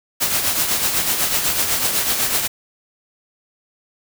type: noise with tremolo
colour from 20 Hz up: white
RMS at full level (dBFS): -17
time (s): 0.2-2.48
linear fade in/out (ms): 20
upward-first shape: triangle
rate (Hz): 8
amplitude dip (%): 55
effects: none